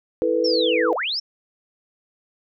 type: chord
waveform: sine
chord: E suspended fourth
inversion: none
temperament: equal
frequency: 329.6 / 440 / 493.9 Hz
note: E4 / A4 / B4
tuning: 0 / 0 / 0 cents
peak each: -24 / -23 / -20 dBFS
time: 0.22-0.93 s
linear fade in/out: 0 ms
type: linear two-way sweep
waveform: sine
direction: down then up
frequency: 5588 to 459 to 5588 Hz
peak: -22 dBFS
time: 0.44-1.2 s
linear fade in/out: 10 ms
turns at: 0.95 s
effects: none